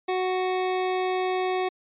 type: tone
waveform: 25% pulse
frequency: 370 Hz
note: F#4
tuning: in tune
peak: -20 dBFS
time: 0.08-1.69 s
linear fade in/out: 10 ms
effects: resampled to 8000 Hz